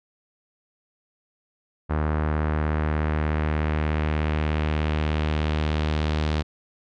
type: tone with low-pass filter sweep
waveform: sawtooth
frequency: 76.7 Hz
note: D#2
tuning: 24 cents flat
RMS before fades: -24 dBFS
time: 1.89-6.43 s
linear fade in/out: 20 ms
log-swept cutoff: 1400 to 4100 Hz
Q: 1.5
effects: none